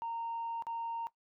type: tone with dropouts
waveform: sine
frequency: 923 Hz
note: A#5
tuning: 17 cents flat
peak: -34 dBFS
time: 0.02-1.07 s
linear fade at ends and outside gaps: 0 ms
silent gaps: 0.623-0.668 s
effects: noise-tail reverb RT60 0.1 s tail -18 dB re dry + tanh soft clip ceiling -32 dBFS